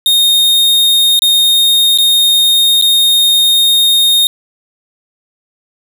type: tone with dropouts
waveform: 45% pulse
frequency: 3699 Hz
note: A#7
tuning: 14 cents flat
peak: -7 dBFS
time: 0.06-4.27 s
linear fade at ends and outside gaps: 1 ms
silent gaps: 1.192-1.22 / 1.976-1.985 / 2.814-2.822 s
effects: none